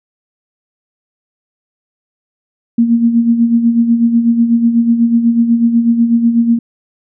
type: tone with tremolo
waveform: sine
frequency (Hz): 233.1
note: A#3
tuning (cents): 0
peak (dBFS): -5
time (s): 2.78-6.59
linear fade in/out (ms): 5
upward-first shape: sine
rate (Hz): 8.1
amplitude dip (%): 60
effects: none